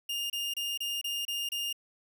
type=tone bursts; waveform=40% pulse; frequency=2826 Hz; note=F7; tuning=20 cents sharp; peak=-30 dBFS; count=7; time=0.09-1.728 s; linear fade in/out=5 ms; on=210 ms; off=28 ms; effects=none